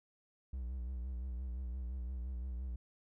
triangle tone with vibrato, 62.5 Hz, B1, 21 cents sharp, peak -36 dBFS, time 0.53-2.76 s, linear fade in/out 5 ms, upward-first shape sine, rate 5.8 Hz, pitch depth 89 cents each way, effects none

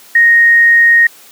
sine tone, 1864.7 Hz, A#6, in tune, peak -4 dBFS, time 0.15-1.07 s, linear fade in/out 5 ms, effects white hiss -40 dBFS RMS until 1.31 s + high-pass 200 Hz 12 dB/octave

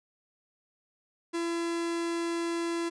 45% pulse tone, 337.5 Hz, E4, 41 cents sharp, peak -29 dBFS, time 1.33-2.9 s, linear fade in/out 20 ms, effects resampled to 22050 Hz

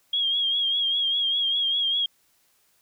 sine tone with vibrato, 3265 Hz, G#7, 30 cents flat, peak -21 dBFS, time 0.13-2.06 s, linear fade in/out 5 ms, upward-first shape triangle, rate 5 Hz, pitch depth 58 cents each way, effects white hiss -65 dBFS RMS until 2.81 s

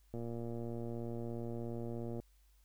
click train, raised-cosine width 2 ms, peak -30 dBFS, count 242, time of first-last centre 0.14-2.2 s, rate 117 Hz, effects added 50 Hz sine -64 dBFS peak until 2.64 s + white hiss -75 dBFS RMS until 2.64 s

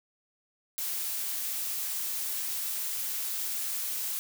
blue noise, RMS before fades -33 dBFS, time 0.78-4.19 s, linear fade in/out 0 ms, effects none

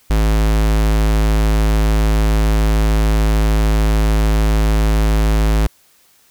square tone, 53.4 Hz, G#1, 49 cents sharp, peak -12 dBFS, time 0.1-5.67 s, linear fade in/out 5 ms, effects white hiss -53 dBFS RMS until 6.3 s

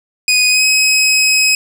20% pulse tone with pitch glide, 2489 to 2543 Hz, D#7 to D#7, 0 to +37 cents, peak -4 dBFS, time 0.28-1.55 s, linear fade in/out 2 ms, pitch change +37 cents, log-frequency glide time 0.48-0.65 s, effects none

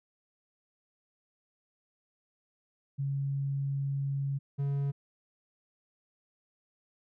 sine / triangle tone pair in turn, 138.59 / 140.2 Hz, C#3 / C#3, 0 / +20 cents, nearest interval unison, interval 20 cents, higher second, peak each -29 / -26 dBFS, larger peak second, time 2.98-4.39 / 4.58-4.92 s, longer first, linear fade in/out 20 ms, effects none

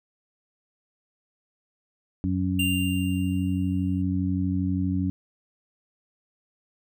harmonic tone, 92.5 Hz, F#2, in tune, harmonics 1 / 2 / 3, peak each -27 / -27 / -27 dBFS, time 2.24-5.1 s, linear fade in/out 0 ms
square tone with exponential decay, 2787 Hz, F7, 4 cents flat, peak -24 dBFS, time 2.59-4.02 s, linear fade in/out 5 ms, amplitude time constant 310 ms
effects none

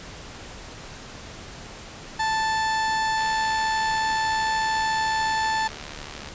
30% pulse tone, 880 Hz, A5, in tune, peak -19 dBFS, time 2.19-5.68 s, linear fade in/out 10 ms
click train, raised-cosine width 0.2 ms, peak -20 dBFS, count 230, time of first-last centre 3.18-6.287 s, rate 73.7 Hz
effects pink hiss -40 dBFS RMS until 6.34 s + resampled to 16000 Hz

